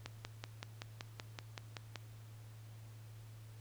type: click train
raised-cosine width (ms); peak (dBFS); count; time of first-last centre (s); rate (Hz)
0.2; -25; 11; 0.06-1.958; 5.27
effects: added 110 Hz sine -51 dBFS peak until 3.6 s + pink hiss -64 dBFS RMS until 3.6 s